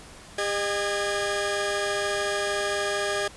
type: tone cluster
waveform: sawtooth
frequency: 402.2 / 610 / 1653 Hz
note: G4 / D#5 / G#6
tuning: +44 / -34 / -9 cents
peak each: -25 / -25 / -27 dBFS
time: 0.38-3.28 s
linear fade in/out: 5 ms
effects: pink hiss -46 dBFS RMS until 3.36 s + resampled to 24000 Hz